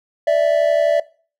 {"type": "tone pair together", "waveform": "triangle", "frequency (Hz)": [586.2, 658], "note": ["D5", "E5"], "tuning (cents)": [-3, -3], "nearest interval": "major second", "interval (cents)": 200, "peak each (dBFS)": -13, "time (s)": [0.27, 1], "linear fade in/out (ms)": 5, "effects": ["noise-tail reverb RT60 0.4 s tail -21 dB re dry"]}